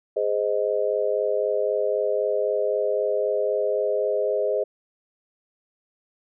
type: chord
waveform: sine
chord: Ab major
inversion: none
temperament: just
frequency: 415.3 / 519.1 / 623 Hz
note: Ab4 / C5 / Eb5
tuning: 0 / -14 / +2 cents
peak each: -25 dBFS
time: 0.16-4.64 s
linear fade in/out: 10 ms
effects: none